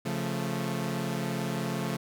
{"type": "chord", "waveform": "sawtooth", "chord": "Db augmented", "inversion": "none", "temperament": "equal with one note detuned", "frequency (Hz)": [137.4, 174.61, 220], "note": ["Db3", "F3", "A3"], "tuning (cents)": [-15, 0, 0], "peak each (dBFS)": -30, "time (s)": [0.05, 1.97], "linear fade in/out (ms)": 10, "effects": []}